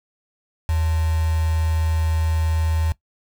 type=tone with quantisation; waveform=sine; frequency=80.5 Hz; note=E2; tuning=41 cents flat; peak=-18 dBFS; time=0.69-2.92 s; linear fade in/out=0 ms; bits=5; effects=noise-tail reverb RT60 0.1 s tail -18 dB re dry